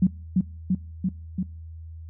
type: tone with echo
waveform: sine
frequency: 185 Hz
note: F#3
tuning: in tune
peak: -14 dBFS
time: 0.02-0.07 s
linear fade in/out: 5 ms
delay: 340 ms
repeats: 4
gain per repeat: -2 dB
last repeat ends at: 1.43 s
effects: noise-tail reverb RT60 0.5 s tail -26 dB re dry + added 81 Hz sine -37 dBFS peak until 2.09 s